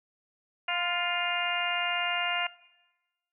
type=harmonic tone with a mistuned harmonic; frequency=350.9 Hz; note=F4; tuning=8 cents sharp; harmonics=2 / 3 / 4 / 5 / 6 / 7 / 8; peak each=-34 / -38 / -35 / -39 / -35 / -35 / -32 dBFS; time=0.68-2.47 s; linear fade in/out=5 ms; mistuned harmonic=3; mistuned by=-29 cents; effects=noise-tail reverb RT60 1.0 s tail -19 dB re dry